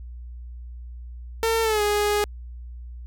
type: tone with pitch glide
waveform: sawtooth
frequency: 452.5 to 414.9 Hz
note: A4 to G#4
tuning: +48 to -2 cents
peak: -16 dBFS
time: 1.43-2.24 s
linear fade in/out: 0 ms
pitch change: -150 cents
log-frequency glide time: 1.62-1.82 s
effects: added 60 Hz sine -35 dBFS peak until 3.06 s